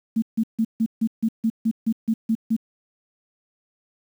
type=tone bursts; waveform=sine; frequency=224.2 Hz; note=A3; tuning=33 cents sharp; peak=-17 dBFS; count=12; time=0.16-2.566 s; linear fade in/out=10 ms; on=63 ms; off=150 ms; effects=8-bit